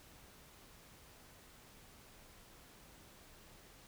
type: silence
effects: pink hiss -60 dBFS RMS until 3.87 s